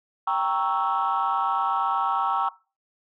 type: chord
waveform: sine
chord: G diminished seventh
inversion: none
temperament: equal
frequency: 784 / 932.3 / 1108.7 / 1318.5 Hz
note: G5 / Bb5 / Db6 / Fb6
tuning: 0 / 0 / 0 / 0 cents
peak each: -26 dBFS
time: 0.27-2.49 s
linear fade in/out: 5 ms
effects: noise-tail reverb RT60 0.3 s tail -19 dB re dry + tanh soft clip ceiling -15 dBFS